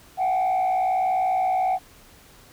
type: tone with frequency modulation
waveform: sine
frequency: 749 Hz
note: F#5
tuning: 21 cents sharp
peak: -17 dBFS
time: 0.17-1.79 s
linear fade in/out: 50 ms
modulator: 61.2 Hz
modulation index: 0.64
effects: tanh soft clip ceiling -18 dBFS + pink hiss -51 dBFS RMS until 2.52 s